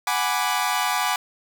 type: chord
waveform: sawtooth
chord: G# half-diminished seventh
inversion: third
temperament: equal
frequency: 740 / 830.6 / 987.8 / 1174.7 Hz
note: F#5 / G#5 / B5 / D6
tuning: 0 / 0 / 0 / 0 cents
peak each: -23 dBFS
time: 0.07-1.16 s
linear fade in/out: 2 ms
effects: 7-bit

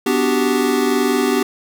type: chord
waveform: square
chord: G major seventh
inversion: first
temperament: equal with one note detuned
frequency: 249.4 / 293.7 / 370 / 392 Hz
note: B3 / D4 / F#4 / G4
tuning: +17 / 0 / 0 / 0 cents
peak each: -20 / -22 / -25 / -19 dBFS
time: 0.06-1.43 s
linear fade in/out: 5 ms
effects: none

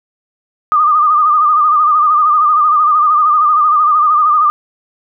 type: tone with vibrato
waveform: sine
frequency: 1213 Hz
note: D#6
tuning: 44 cents flat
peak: -7 dBFS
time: 0.72-4.5 s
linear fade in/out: 0 ms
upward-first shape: sine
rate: 13 Hz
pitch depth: 64 cents each way
effects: none

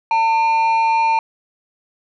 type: tone pair together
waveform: sine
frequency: 900.9 / 2400 Hz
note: A5 / D7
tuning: +41 / +37 cents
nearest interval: octave + perfect fourth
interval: 1696 cents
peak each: -11 / -21 dBFS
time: 0.11-1.19 s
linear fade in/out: 2 ms
effects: tanh soft clip ceiling -11 dBFS

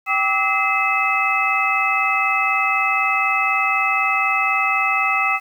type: tone cluster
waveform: sine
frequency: 779 / 1163 / 1287 / 2055 / 2597 Hz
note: G5 / D6 / E6 / C7 / E7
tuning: -11 / -17 / -42 / -32 / -26 cents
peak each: -24 / -26 / -22 / -22 / -20 dBFS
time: 0.06-5.4 s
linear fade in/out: 50 ms
effects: 8-bit

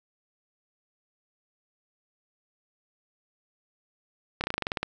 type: slowing click train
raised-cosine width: 0.3 ms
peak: -12 dBFS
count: 11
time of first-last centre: 4.41-4.83 s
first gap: 29 ms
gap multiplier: 1.08
effects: none

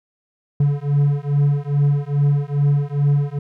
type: beating tone pair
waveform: triangle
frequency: 142.3 / 144.7 Hz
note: C#3 / D3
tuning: +46 / -25 cents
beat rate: 2.4 Hz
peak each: -16 dBFS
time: 0.6-3.39 s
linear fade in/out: 5 ms
effects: none

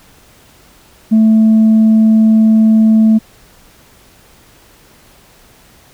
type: tone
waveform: sine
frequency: 220 Hz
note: A3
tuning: in tune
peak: -3 dBFS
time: 1.11-3.19 s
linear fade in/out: 20 ms
effects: tanh soft clip ceiling -3 dBFS + pink hiss -45 dBFS RMS until 5.93 s

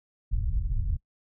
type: low-pass noise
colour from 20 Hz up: pink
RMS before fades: -27 dBFS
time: 0.31-0.97 s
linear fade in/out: 10 ms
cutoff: 100 Hz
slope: 24 dB/octave
effects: noise-tail reverb RT60 0.1 s tail -22 dB re dry

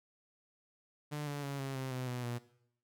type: tone with pitch steps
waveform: sawtooth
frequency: 148.5 / 144.11 / 139.84 / 135.7 / 131.69 / 127.79 / 124.01 / 120.34 Hz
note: D3 / D3 / C#3 / C#3 / C3 / C3 / B2 / B2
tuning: +20 / -32 / +16 / -36 / +12 / -40 / +8 / -44 cents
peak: -33 dBFS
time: 1.11-2.39 s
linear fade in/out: 20 ms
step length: 160 ms
effects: noise-tail reverb RT60 0.7 s tail -17 dB re dry

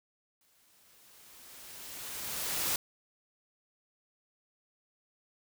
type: noise with exponential growth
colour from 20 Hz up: white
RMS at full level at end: -30 dBFS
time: 0.41-2.76 s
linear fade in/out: 2 ms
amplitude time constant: 510 ms
effects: none

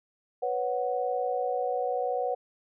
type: chord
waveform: sine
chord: B suspended second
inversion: none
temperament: equal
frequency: 493.9 / 554.4 / 740 Hz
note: B4 / C#5 / F#5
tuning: 0 / 0 / 0 cents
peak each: -30 / -33 / -30 dBFS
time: 0.42-2.35 s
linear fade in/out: 10 ms
effects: none

